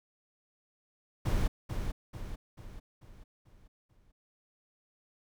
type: noise with echo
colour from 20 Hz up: brown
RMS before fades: -28 dBFS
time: 1.25-1.48 s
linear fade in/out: 10 ms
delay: 440 ms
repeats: 6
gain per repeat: -6 dB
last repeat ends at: 4.12 s
effects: none